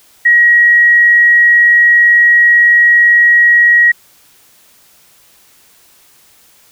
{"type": "tone", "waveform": "sine", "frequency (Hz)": 1901, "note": "A#6", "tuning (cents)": 33, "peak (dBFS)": -4, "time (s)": [0.25, 3.92], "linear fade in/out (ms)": 10, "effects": ["white hiss -47 dBFS RMS until 6.71 s"]}